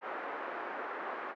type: band-pass noise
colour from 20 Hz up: white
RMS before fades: -40 dBFS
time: 0.01-1.35 s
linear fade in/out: 50 ms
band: 320 to 1600 Hz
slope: 24 dB/octave
effects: none